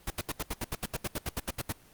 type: noise bursts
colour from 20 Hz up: pink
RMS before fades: -32 dBFS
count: 16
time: 0.07-1.724 s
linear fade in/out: 5 ms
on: 34 ms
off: 74 ms
effects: pink hiss -58 dBFS RMS until 1.93 s + Opus 24 kbps